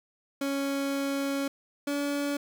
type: tone pair in turn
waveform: 30% pulse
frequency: 277.2 / 285.8 Hz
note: C#4 / D4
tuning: 0 / -47 cents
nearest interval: minor second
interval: 53 cents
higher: second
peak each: -25 dBFS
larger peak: neither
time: 0.41-1.48 / 1.87-2.37 s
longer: first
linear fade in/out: 5 ms
effects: none